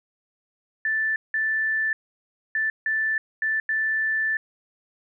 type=tone bursts at uneven times; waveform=sine; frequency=1761 Hz; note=A6; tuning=1 cent sharp; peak=-21 dBFS; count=6; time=0.85-1.16 / 1.34-1.93 / 2.55-2.7 / 2.86-3.18 / 3.42-3.6 / 3.69-4.37 s; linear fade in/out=2 ms; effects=none